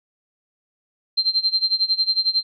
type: tone with tremolo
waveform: sine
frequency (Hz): 4146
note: C8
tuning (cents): -17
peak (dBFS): -14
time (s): 1.17-2.43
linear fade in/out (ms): 10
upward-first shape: sine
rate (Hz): 11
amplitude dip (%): 90
effects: none